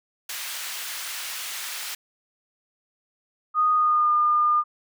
pink high-pass noise, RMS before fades -33 dBFS, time 0.29-1.95 s, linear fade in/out 5 ms, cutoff 1700 Hz, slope 12 dB/octave
sine tone with pitch glide, 1238 to 1210.4 Hz, D#6 to D#6, -9 to -48 cents, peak -17 dBFS, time 3.54-4.64 s, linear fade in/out 50 ms, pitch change -39 cents, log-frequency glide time 3.74-4.12 s
effects none

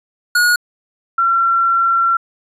square / sine tone pair in turn, 1447 / 1361 Hz, F#6 / F6, -39 / -45 cents, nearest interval minor second, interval 106 cents, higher first, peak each -11 dBFS, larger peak neither, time 0.35-0.56 / 1.18-2.17 s, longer second, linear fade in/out 5 ms, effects resampled to 32000 Hz

